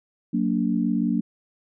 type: chord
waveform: sine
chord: Gb augmented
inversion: none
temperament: just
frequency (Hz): 185 / 231.2 / 289.1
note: Gb3 / Bb3 / D4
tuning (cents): 0 / -14 / -27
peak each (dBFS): -25 / -23 / -26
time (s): 0.33-1.21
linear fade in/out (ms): 10
effects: none